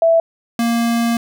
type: tone pair in turn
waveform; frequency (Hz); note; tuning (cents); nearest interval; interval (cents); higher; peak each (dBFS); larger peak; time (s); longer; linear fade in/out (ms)
sine / square; 661 / 233.2; E5 / A#3; +5 / +1; octave + tritone; 1804; first; -9 / -15; first; 0.02-0.2 / 0.59-1.17; second; 2
effects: none